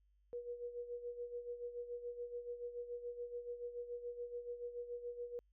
sine tone with tremolo, 482.1 Hz, B4, 42 cents flat, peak -40 dBFS, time 0.33-5.39 s, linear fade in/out 0 ms, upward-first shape sine, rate 7 Hz, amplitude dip 70%, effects added 50 Hz sine -70 dBFS peak until 5.52 s

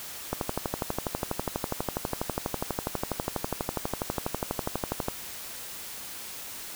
click train, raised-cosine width 1 ms, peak -13 dBFS, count 59, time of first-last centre 0.33-5.084 s, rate 12.2 Hz, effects white hiss -40 dBFS RMS until 6.75 s

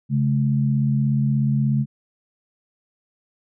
sine tone pair together, 137.9 / 214.6 Hz, C#3 / A3, -9 / -43 cents, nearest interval minor sixth, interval 766 cents, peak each -18 / -22 dBFS, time 0.09-1.86 s, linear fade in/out 50 ms, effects none

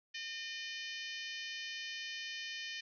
harmonic tone, 608 Hz, D#5, 40 cents flat, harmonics 3 / 4 / 5 / 6 / 7 / 8 / 9 / 10, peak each -46 / -47 / -46 / -53 / -52 / -52 / -54 / -56 dBFS, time 0.14-2.81 s, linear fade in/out 10 ms, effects none

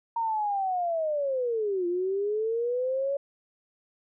sine linear two-way sweep, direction down then up, 932.3 to 344.6 to 565 Hz, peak -25 dBFS, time 0.16-3.17 s, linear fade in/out 5 ms, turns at 1.87 s, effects none

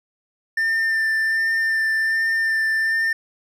triangle tone with vibrato, 1791 Hz, A6, 30 cents sharp, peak -16 dBFS, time 0.57-3.13 s, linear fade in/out 5 ms, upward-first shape sine, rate 1.3 Hz, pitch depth 14 cents each way, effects none

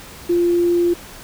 sine tone with quantisation, 347.1 Hz, F4, 11 cents flat, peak -13 dBFS, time 0.29-0.94 s, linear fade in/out 10 ms, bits 7, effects pink hiss -38 dBFS RMS until 1.23 s

